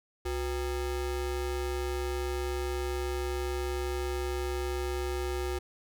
square ring-modulated tone, 215.4 Hz, A3, 37 cents flat, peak -28 dBFS, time 0.25-5.59 s, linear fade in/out 10 ms, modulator 149 Hz, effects none

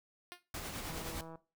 5% pulse tone with exponential decay, 354.3 Hz, F4, 25 cents sharp, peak -31 dBFS, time 0.32-0.43 s, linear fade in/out 0 ms, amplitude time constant 22 ms
pink noise with tremolo, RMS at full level -41 dBFS, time 0.54-1.21 s, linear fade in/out 2 ms, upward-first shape sine, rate 9.7 Hz, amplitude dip 35%
click train, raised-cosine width 1 ms, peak -36 dBFS, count 77, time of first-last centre 0.89-1.356 s, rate 163 Hz
effects noise-tail reverb RT60 0.3 s tail -17 dB re dry

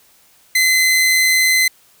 sawtooth tone, 2046 Hz, C7, 39 cents flat, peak -8 dBFS, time 0.55-1.68 s, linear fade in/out 5 ms, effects white hiss -52 dBFS RMS until 2 s

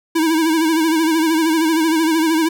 square tone with vibrato, 321.2 Hz, E4, 45 cents flat, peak -14 dBFS, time 0.15-2.49 s, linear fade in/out 10 ms, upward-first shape sine, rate 13 Hz, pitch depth 65 cents each way, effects none

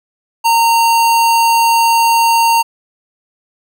square tone, 921 Hz, A#5, 21 cents flat, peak -9 dBFS, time 0.44-2.63 s, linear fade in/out 20 ms, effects none

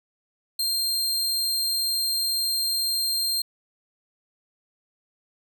sawtooth tone, 4186 Hz, C8, in tune, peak -20 dBFS, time 0.59-3.42 s, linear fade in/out 5 ms, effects none

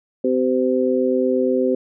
harmonic tone, 128.3 Hz, C3, 34 cents flat, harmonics 2 / 3 / 4, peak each -20 / -20 / -20 dBFS, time 0.24-1.75 s, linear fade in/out 5 ms, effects none

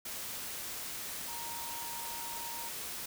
sine tone in noise, 933 Hz, A#5, 1 cent sharp, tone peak -44 dBFS, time 1.28-2.69 s, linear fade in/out 5 ms, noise white, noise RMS -41 dBFS, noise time 0.05-3.06 s, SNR -6 dB, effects none

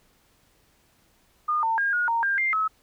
sine tone with pitch steps, 1219 / 902 / 1618 / 1442 / 925 / 1598 / 2102 / 1289 Hz, D#6 / A5 / G#6 / F#6 / A#5 / G6 / C7 / E6, -36 / +43 / -46 / -45 / -14 / +33 / +7 / -39 cents, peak -21 dBFS, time 1.48-2.68 s, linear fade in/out 10 ms, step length 150 ms, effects pink hiss -63 dBFS RMS until 2.82 s

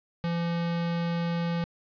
square tone, 170 Hz, F3, 46 cents flat, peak -27 dBFS, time 0.24-1.64 s, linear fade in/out 0 ms, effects resampled to 11025 Hz + 11-bit

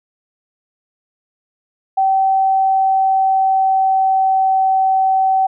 sine tone with pitch glide, 770 to 764.7 Hz, G5 to G5, -31 to -43 cents, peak -11 dBFS, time 1.97-5.47 s, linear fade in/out 10 ms, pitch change -12 cents, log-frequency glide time 2.3-4.71 s, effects none

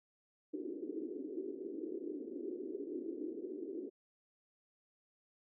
pink band-pass noise, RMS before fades -43 dBFS, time 0.53-3.9 s, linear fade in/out 10 ms, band 290 to 400 Hz, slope 48 dB/octave, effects none

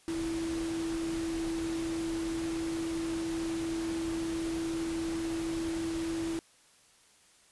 sine tone in noise, 329.3 Hz, E4, 2 cents flat, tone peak -31 dBFS, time 0.08-6.39 s, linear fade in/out 0 ms, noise pink, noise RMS -42 dBFS, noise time 0.08-6.39 s, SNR +8 dB, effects white hiss -62 dBFS RMS until 7.51 s + resampled to 24000 Hz

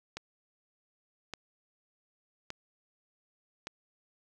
click train, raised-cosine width 0.2 ms, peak -21 dBFS, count 4, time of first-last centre 0.17-3.671 s, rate 0.857 Hz, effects none

